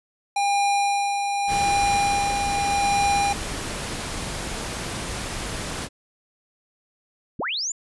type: tone with tremolo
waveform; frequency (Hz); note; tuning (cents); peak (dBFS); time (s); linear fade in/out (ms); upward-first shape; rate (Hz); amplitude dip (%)
square; 805; G5; +46; -19; 0.36-3.33; 5; sine; 0.84; 40
type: noise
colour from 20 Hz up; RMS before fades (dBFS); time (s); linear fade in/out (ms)
pink; -30; 1.47-5.89; 50
type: linear sweep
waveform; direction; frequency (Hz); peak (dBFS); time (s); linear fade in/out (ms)
sine; up; 67.2 to 7330; -24; 7.39-7.72; 5
effects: resampled to 24000 Hz

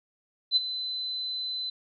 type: tone with ADSR envelope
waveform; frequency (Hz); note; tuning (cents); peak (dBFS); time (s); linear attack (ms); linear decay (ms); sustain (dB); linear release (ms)
sine; 4030; B7; +34; -17; 0.51-1.7; 53; 23; -13; 6
effects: none

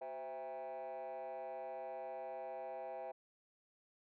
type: tone with frequency modulation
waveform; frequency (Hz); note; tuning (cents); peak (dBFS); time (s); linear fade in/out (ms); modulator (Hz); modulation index
sine; 659.3; E5; 0; -40; 0.01-3.12; 10; 142; 1.3
effects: tanh soft clip ceiling -42 dBFS

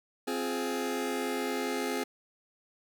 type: chord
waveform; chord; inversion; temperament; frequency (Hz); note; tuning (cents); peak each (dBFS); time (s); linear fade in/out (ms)
sawtooth; F minor; second; just; 261.9 / 349.2 / 419.1; C4 / F4 / Ab4; +2 / 0 / +16; -30 / -33 / -30; 0.27-2.04; 10
effects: none

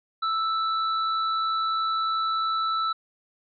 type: tone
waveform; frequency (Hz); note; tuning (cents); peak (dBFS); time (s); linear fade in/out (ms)
square; 1318.5; E6; 0; -24; 0.22-2.93; 10
effects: resampled to 11025 Hz

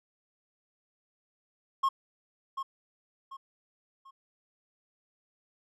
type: tone with echo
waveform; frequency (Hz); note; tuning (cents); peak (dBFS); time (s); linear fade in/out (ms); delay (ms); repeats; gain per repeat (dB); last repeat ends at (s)
triangle; 1079; C#6; -47; -21; 1.83-1.89; 10; 740; 3; -9; 4.11
effects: none

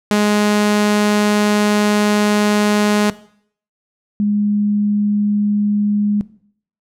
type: tone pair in turn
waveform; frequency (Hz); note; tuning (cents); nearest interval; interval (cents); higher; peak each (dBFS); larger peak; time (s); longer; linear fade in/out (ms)
sawtooth / sine; 208.5 / 206.7; G#3 / G#3; +7 / -8; unison; 15; first; -8 / -13; first; 0.11-3.1 / 4.2-6.21; first; 0
effects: noise-tail reverb RT60 0.6 s tail -18 dB re dry + low-pass 11000 Hz 12 dB/octave

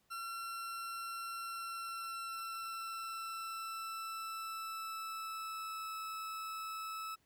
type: tone with pitch glide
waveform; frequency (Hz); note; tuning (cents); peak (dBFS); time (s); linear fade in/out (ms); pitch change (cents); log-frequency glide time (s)
40% pulse; 1360 to 1304.6; F6 to E6; -46 to -18; -40; 0.1-7.16; 20; -72; 1.41-5.96
effects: pink hiss -75 dBFS RMS until 7.25 s

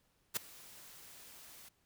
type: noise with ADSR envelope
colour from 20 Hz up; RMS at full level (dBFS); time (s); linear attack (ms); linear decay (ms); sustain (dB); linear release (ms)
white; -32; 0.34-1.69; 27; 6; -23; 8
effects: pink hiss -75 dBFS RMS until 1.85 s

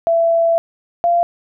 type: tone pair in turn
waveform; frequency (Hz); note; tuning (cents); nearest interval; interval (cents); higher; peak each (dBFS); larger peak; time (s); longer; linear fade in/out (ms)
sine; 668 / 689.6; E5 / F5; +23 / -22; minor second; 55; second; -11; neither; 0.07-0.58 / 1.04-1.23; first; 0
effects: none

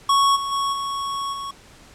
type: tone with level steps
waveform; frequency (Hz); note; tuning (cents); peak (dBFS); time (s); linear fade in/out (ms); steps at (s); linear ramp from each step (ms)
square; 1108.7; C#6; 0; -15 / -25 / -21 / -25 / -29; 0.09-1.51; 5; 0.35 / 0.51 / 0.72 / 1.32; 20
effects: pink hiss -48 dBFS RMS until 1.94 s + low-pass 9000 Hz 12 dB/octave

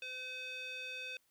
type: tone with band-pass filter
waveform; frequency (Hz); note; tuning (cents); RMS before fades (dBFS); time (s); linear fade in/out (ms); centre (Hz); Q
square; 511; C5; -41; -44; 0.02-1.17; 2; 2900; 6
effects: white hiss -75 dBFS RMS until 1.3 s

